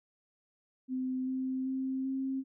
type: tone with pitch steps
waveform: sine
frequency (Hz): 257.8 / 260.6 / 263.5 / 266.4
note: C4 / C4 / C4 / C4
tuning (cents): -26 / -7 / +12 / +31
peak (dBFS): -31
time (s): 0.88-2.44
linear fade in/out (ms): 50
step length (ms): 390
effects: none